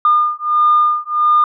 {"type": "beating tone pair", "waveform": "sine", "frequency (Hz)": [1211, 1212.5], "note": ["D#6", "D#6"], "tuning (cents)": [-47, -45], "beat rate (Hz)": 1.5, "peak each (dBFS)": -13, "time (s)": [0.05, 1.44], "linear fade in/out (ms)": 2, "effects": ["tanh soft clip ceiling -3 dBFS"]}